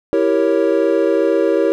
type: chord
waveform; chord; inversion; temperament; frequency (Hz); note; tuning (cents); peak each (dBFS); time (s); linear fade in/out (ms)
triangle; E diminished seventh; none; equal; 329.6 / 392 / 466.2 / 554.4; E4 / G4 / Bb4 / Db5; 0 / 0 / 0 / 0; -16; 0.13-1.72; 0
effects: none